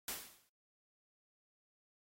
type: noise with exponential decay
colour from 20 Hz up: white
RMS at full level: -38 dBFS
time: 0.08-0.49 s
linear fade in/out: 1 ms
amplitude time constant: 89 ms
effects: AAC 48 kbps